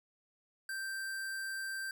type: tone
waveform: square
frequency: 1568 Hz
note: G6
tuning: in tune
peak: -38 dBFS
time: 0.69-1.91 s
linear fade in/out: 2 ms
effects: none